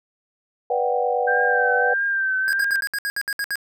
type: chord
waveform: sine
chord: G major seventh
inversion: first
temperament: just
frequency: 490 / 588 / 735 / 784 Hz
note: B4 / D5 / F#5 / G5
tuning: -14 / +2 / -12 / 0 cents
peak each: -22 / -28 / -24 / -25 dBFS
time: 0.7-1.94 s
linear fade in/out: 5 ms
type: tone with vibrato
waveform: sine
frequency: 1569 Hz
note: G6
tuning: 1 cent sharp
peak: -19 dBFS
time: 1.27-2.81 s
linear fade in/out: 10 ms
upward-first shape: triangle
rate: 1.6 Hz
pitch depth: 52 cents each way
type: tone bursts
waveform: square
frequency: 1638 Hz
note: G#6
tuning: 24 cents flat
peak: -23 dBFS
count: 10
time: 2.48-3.556 s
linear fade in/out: 0 ms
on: 50 ms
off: 64 ms
effects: none